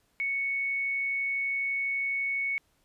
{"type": "tone", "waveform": "sine", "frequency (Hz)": 2217, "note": "C#7", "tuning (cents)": 0, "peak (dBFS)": -27, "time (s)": [0.2, 2.58], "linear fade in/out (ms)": 0, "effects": ["pink hiss -70 dBFS RMS until 2.84 s", "resampled to 32000 Hz"]}